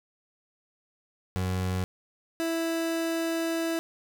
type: tone pair in turn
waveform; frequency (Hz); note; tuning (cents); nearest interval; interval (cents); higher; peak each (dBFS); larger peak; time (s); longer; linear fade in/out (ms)
30% pulse; 92.5 / 329.6; F#2 / E4; 0 / 0; octave + minor seventh; 2200; second; -24; neither; 1.36-1.84 / 2.4-3.79; second; 0
effects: none